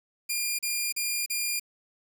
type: tone bursts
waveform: 10% pulse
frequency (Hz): 2407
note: D7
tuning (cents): +42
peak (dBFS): -18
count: 4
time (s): 0.29-1.598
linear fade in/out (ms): 10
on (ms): 300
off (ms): 36
effects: 9-bit